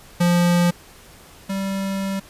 square tone pair in turn, 174.61 / 194.57 Hz, F3 / G3, 0 / -13 cents, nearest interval major second, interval 187 cents, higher second, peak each -15 / -23 dBFS, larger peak first, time 0.2-0.71 / 1.49-2.2 s, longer second, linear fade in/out 10 ms, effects pink hiss -46 dBFS RMS until 2.29 s + resampled to 32000 Hz

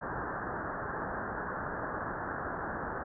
white low-pass noise, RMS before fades -37 dBFS, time 0.01-3.04 s, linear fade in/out 20 ms, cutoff 1700 Hz, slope 96 dB/octave, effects none

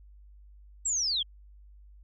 sine linear sweep, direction down, 7770 to 3101 Hz, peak -26 dBFS, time 0.85-1.23 s, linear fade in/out 10 ms, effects added 50 Hz sine -50 dBFS peak until 2.03 s

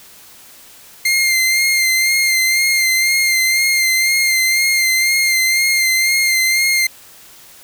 sawtooth tone with vibrato, 2104 Hz, C7, 9 cents sharp, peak -9 dBFS, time 1.05-6.87 s, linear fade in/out 5 ms, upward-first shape sine, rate 2 Hz, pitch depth 31 cents each way, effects white hiss -42 dBFS RMS until 7.63 s

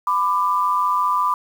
sine tone pair together, 1000 / 1185.4 Hz, B5 / D6, +21 / +16 cents, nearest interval minor third, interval 295 cents, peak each -19 dBFS, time 0.07-1.34 s, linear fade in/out 2 ms, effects 7-bit

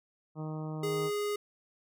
harmonic tone, 155.56 Hz, D#3, in tune, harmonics 1 / 2 / 3 / 4 / 5 / 6 / 7 / 8, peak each -36 / -42 / -46 / -48 / -50 / -52 / -53 / -54 dBFS, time 0.35-1.11 s, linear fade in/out 50 ms
square tone, 413.8 Hz, G#4, 6 cents flat, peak -31 dBFS, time 0.83-1.36 s, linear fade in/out 5 ms
effects none

